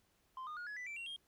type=tone with pitch steps; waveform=sine; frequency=1040 / 1222.6 / 1437.2 / 1689.5 / 1986.1 / 2335 / 2745 / 3226 Hz; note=C6 / D#6 / F6 / G#6 / B6 / D7 / F7 / G7; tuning=-11 / -31 / +49 / +29 / +9 / -11 / -31 / +49 cents; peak=-40 dBFS; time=0.37-1.162 s; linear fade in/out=2 ms; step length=99 ms; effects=tanh soft clip ceiling -42 dBFS + pink hiss -75 dBFS RMS until 1.27 s